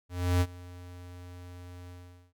square tone with ADSR envelope, 89.1 Hz, F2, 35 cents sharp, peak -22 dBFS, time 0.09-2.33 s, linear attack 320 ms, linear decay 51 ms, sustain -22 dB, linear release 440 ms, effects none

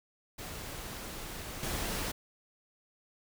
pink noise with level steps, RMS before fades -42 / -35 dBFS, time 0.38-2.12 s, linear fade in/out 10 ms, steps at 1.63 s, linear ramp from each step 2 ms, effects none

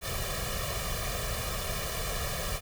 pink noise with comb filter, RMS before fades -33 dBFS, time 0.01-2.61 s, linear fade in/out 50 ms, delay 1.7 ms, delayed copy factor +0.95, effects none

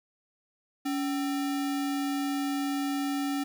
sine tone with sample-and-hold, 281.4 Hz, C#4, 26 cents sharp, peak -27 dBFS, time 0.85-3.44 s, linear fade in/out 10 ms, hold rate 1050 Hz, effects none

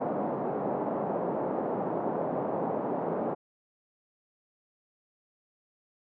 white band-pass noise, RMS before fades -31 dBFS, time 0-3.35 s, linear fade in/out 20 ms, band 160 to 790 Hz, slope 24 dB/octave, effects none

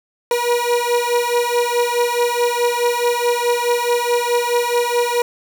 30% pulse beating tone pair, 478.5 / 483.2 Hz, A#4 / B4, +45 / -38 cents, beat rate 4.7 Hz, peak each -16 dBFS, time 0.31-5.22 s, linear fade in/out 2 ms, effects none

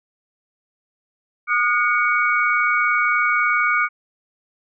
sine tone cluster, 1224 / 1447 / 2239 Hz, D#6 / F#6 / C#7, -29 / -39 / +17 cents, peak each -20 dBFS, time 1.47-3.89 s, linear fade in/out 50 ms, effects none

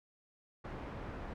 pink low-pass noise, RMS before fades -44 dBFS, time 0.64-1.34 s, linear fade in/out 10 ms, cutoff 1500 Hz, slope 12 dB/octave, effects none

